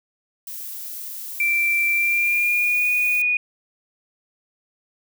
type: noise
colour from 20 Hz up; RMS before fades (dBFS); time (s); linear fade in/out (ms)
violet; -33; 0.47-3.22; 2
type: tone with pitch glide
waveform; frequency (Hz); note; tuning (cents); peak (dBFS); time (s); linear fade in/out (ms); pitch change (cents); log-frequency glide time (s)
sine; 2349 to 2463; D7 to D#7; 0 to -18; -17; 1.4-3.37; 2; +82; 1.92-2.88
effects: none